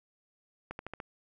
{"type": "accelerating click train", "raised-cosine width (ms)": 0.5, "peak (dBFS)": -24, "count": 5, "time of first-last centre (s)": [0.71, 1.002], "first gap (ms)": 81, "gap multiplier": 0.93, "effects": []}